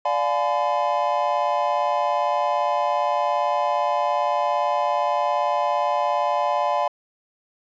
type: chord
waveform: triangle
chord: D diminished seventh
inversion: none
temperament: just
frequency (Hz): 587.3 / 704.8 / 845.8 / 1014.9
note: D5 / F5 / Ab5 / Cb6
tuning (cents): 0 / +16 / +31 / +47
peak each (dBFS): -23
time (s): 0.05-6.88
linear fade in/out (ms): 5
effects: resampled to 16000 Hz